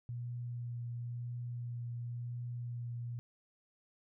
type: tone with vibrato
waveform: sine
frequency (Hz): 120.2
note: B2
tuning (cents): -46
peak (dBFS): -38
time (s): 0.09-3.19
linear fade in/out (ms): 0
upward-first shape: triangle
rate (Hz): 0.96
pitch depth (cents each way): 15
effects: none